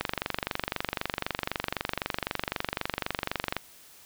click train, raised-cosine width 0.3 ms, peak -11 dBFS, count 86, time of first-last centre 0.01-3.566 s, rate 23.9 Hz, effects white hiss -53 dBFS RMS until 4.05 s

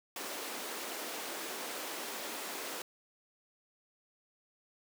pink high-pass noise, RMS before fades -41 dBFS, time 0.16-2.82 s, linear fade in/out 2 ms, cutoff 290 Hz, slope 24 dB/octave, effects none

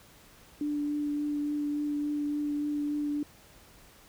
sine tone with vibrato, 293.7 Hz, D4, in tune, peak -28 dBFS, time 0.61-3.23 s, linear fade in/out 2 ms, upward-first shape triangle, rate 3.5 Hz, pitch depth 13 cents each way, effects pink hiss -56 dBFS RMS until 4.08 s

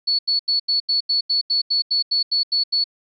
sine tone bursts, 4421 Hz, C#8, 5 cents flat, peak -16 dBFS, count 14, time 0.07-2.842 s, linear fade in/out 10 ms, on 120 ms, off 84 ms, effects none

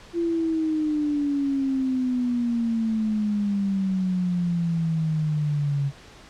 sine exponential sweep, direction down, 342.9 to 138.5 Hz, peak -21 dBFS, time 0.13-5.92 s, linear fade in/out 50 ms, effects pink hiss -47 dBFS RMS until 6.29 s + low-pass 6000 Hz 12 dB/octave

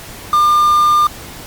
triangle tone with quantisation, 1200 Hz, D6, 37 cents sharp, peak -6 dBFS, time 0.33-1.07 s, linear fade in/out 2 ms, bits 5, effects pink hiss -32 dBFS RMS until 1.46 s + MP3 96 kbps

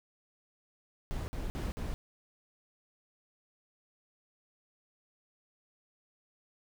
brown noise bursts, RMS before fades -36 dBFS, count 4, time 1.11-1.94 s, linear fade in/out 0 ms, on 170 ms, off 50 ms, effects none

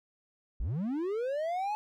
triangle linear sweep, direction up, 38.69 to 860 Hz, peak -28 dBFS, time 0.6-1.75 s, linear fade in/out 0 ms, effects none

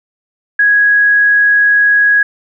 sine tone, 1661.2 Hz, G#6, in tune, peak -6 dBFS, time 0.59-2.23 s, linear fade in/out 5 ms, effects none

